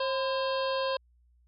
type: harmonic tone with a mistuned harmonic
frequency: 535 Hz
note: C5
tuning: 38 cents sharp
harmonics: 1 / 2 / 3 / 5 / 6 / 7 / 8 / 9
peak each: -29 / -33 / -40 / -42 / -41 / -44 / -42 / -46 dBFS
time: 0-0.97 s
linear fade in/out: 5 ms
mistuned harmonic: 2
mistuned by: -78 cents
effects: added 60 Hz sine -61 dBFS peak until 1.47 s